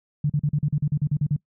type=tone bursts; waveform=sine; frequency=146.83 Hz; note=D3; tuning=in tune; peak=-18 dBFS; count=12; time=0.24-1.364 s; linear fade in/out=5 ms; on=57 ms; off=40 ms; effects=noise-tail reverb RT60 0.1 s tail -24 dB re dry

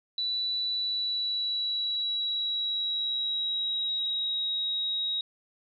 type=tone with pitch glide; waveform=sine; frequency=3959 to 3802 Hz; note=B7 to A#7; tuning=+3 to +33 cents; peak=-27 dBFS; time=0.18-5.21 s; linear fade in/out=2 ms; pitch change=-70 cents; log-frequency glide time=0.71-4.5 s; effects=none

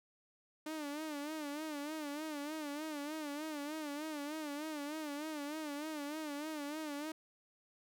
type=tone with vibrato; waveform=sawtooth; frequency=300 Hz; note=D4; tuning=37 cents sharp; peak=-36 dBFS; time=0.66-7.12 s; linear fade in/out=5 ms; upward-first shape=sine; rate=3.3 Hz; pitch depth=93 cents each way; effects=none

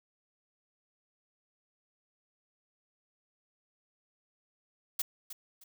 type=noise with echo; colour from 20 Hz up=blue; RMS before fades=-31 dBFS; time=4.99-5.02 s; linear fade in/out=5 ms; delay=310 ms; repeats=2; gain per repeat=-12 dB; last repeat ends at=5.64 s; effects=none

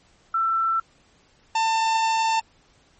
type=tone pair in turn; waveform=sine / 45% pulse; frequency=1337 / 895.2 Hz; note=E6 / A5; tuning=+24 / +30 cents; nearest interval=perfect fifth; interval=694 cents; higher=first; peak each=-19 dBFS; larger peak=neither; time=0.34-0.8 / 1.55-2.4 s; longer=second; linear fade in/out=5 ms; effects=pink hiss -59 dBFS RMS until 2.99 s + MP3 32 kbps

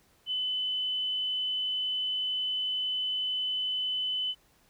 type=tone; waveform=sine; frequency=3017 Hz; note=F#7; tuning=33 cents sharp; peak=-28 dBFS; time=0.26-4.35 s; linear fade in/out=50 ms; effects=pink hiss -65 dBFS RMS until 4.69 s

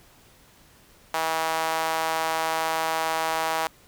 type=tone with high-pass filter; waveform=sawtooth; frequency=161.2 Hz; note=E3; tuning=38 cents flat; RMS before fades=-26 dBFS; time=1.14-3.67 s; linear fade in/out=2 ms; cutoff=820 Hz; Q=2.1; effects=pink hiss -55 dBFS RMS until 3.87 s

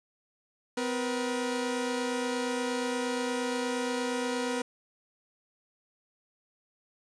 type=tone pair together; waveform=sawtooth; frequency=254 / 479.5 Hz; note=B3 / A#4; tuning=+49 / +49 cents; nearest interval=major seventh; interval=1100 cents; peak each=-28 dBFS; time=0.77-4.62 s; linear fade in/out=5 ms; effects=resampled to 22050 Hz + 8-bit

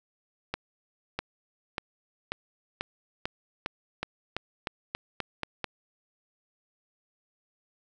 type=accelerating click train; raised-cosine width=0.3 ms; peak=-14 dBFS; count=14; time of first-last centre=0.54-5.643 s; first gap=650 ms; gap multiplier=0.91; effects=none

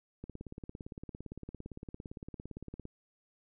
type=click train; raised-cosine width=3 ms; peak=-30 dBFS; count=47; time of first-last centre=0.24-2.854 s; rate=17.6 Hz; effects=none

